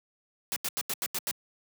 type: noise bursts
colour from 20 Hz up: white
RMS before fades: -31 dBFS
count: 7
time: 0.52-1.311 s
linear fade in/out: 0 ms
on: 41 ms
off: 84 ms
effects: high-pass 150 Hz 12 dB/octave